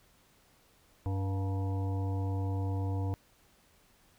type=harmonic tone with a mistuned harmonic; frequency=96.1 Hz; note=G2; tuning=34 cents flat; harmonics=1 / 3 / 5 / 7 / 9 / 10; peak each=-30 / -40 / -44 / -47 / -49 / -50 dBFS; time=1.06-3.14 s; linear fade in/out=0 ms; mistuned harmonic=7; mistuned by=+70 cents; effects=pink hiss -65 dBFS RMS until 4.18 s